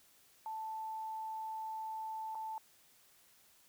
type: tone with dropouts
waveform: sine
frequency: 880 Hz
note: A5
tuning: in tune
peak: -39 dBFS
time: 0.46-2.58 s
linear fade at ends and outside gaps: 1 ms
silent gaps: 2.348-2.353 s
effects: white hiss -66 dBFS RMS until 3.68 s